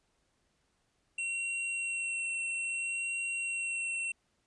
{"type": "tone with vibrato", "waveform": "square", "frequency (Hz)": 2727, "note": "F7", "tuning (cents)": -42, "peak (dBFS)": -33, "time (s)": [1.18, 4.12], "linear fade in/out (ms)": 5, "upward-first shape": "sine", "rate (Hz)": 0.61, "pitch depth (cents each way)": 10, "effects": ["pink hiss -75 dBFS RMS until 4.46 s", "resampled to 22050 Hz"]}